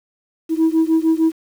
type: beating tone pair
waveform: sine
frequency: 320 / 326.6 Hz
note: D#4 / E4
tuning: +49 / -16 cents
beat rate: 6.6 Hz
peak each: -14 / -15 dBFS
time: 0.49-1.33 s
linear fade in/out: 50 ms
effects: tanh soft clip ceiling -9 dBFS + 7-bit